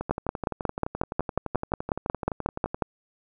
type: two click trains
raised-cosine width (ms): 1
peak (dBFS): -9 / -16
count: 16 / 33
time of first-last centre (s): 0.11-2.822 / 0.01-2.745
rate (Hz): 5.53 / 11.7
effects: none